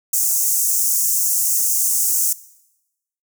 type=high-pass noise; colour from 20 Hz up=pink; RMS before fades=-18 dBFS; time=0.13-2.33 s; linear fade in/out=5 ms; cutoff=6200 Hz; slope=48 dB/octave; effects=noise-tail reverb RT60 0.9 s tail -19 dB re dry